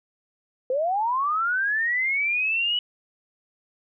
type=linear sweep; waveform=sine; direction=up; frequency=493.9 to 2960 Hz; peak=-21 dBFS; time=0.7-2.79 s; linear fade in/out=2 ms; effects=none